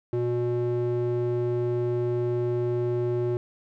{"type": "tone with band-pass filter", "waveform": "square", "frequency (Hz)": 120.9, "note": "B2", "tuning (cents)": -36, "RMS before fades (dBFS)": -26, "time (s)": [0.13, 3.37], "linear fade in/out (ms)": 0, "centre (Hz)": 310, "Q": 2.6, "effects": []}